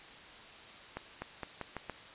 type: accelerating click train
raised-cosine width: 0.5 ms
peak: -23 dBFS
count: 6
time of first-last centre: 0.97-1.897 s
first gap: 250 ms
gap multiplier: 0.85
effects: white hiss -51 dBFS RMS until 2.14 s + resampled to 8000 Hz